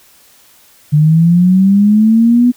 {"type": "linear sweep", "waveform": "sine", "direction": "up", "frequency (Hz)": [146.9, 248.2], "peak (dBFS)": -5, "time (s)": [0.92, 2.52], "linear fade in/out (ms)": 20, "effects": ["white hiss -46 dBFS RMS until 2.56 s"]}